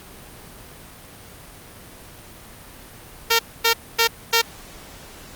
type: tone bursts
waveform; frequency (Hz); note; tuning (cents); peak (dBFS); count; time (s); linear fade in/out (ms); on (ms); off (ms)
5% pulse; 459.3; A#4; -26; -3; 4; 3.3-4.418; 10; 92; 250
effects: pink hiss -42 dBFS RMS until 5.35 s + Opus 32 kbps